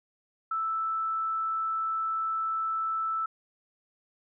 sine tone, 1318.5 Hz, E6, in tune, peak -27 dBFS, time 0.51-3.26 s, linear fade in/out 5 ms, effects none

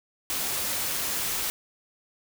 white noise, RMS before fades -29 dBFS, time 0.3-1.5 s, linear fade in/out 0 ms, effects none

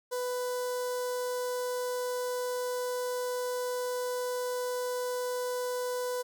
sawtooth tone with notch filter, 496.9 Hz, B4, 11 cents sharp, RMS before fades -33 dBFS, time 0.11-6.23 s, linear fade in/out 20 ms, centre 2400 Hz, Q 0.63, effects none

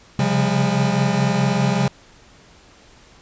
square tone cluster, 134.5 / 139.3 / 177 / 201.1 / 813 Hz, C3 / C#3 / F3 / G3 / G#5, +48 / +9 / +23 / +44 / -37 cents, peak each -22 / -26 / -23 / -22 / -29 dBFS, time 0.19-1.88 s, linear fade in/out 2 ms, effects pink hiss -49 dBFS RMS until 3.21 s + resampled to 16000 Hz

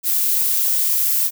violet noise, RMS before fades -18 dBFS, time 0.03-1.31 s, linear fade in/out 50 ms, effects none

